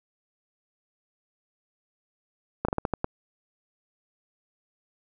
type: slowing click train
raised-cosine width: 1 ms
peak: -11 dBFS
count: 7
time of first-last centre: 2.65-3.044 s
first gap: 35 ms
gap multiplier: 1.25
effects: none